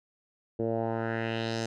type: tone with low-pass filter sweep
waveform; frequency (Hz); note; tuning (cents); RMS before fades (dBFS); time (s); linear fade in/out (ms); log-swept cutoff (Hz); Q
10% pulse; 113.6; A#2; -44; -31; 0.59-1.66; 5; 430 to 6600; 2.3
effects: none